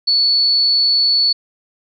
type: tone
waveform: sine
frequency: 4435 Hz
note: C#8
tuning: in tune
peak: -11 dBFS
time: 0.07-1.33 s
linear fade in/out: 10 ms
effects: none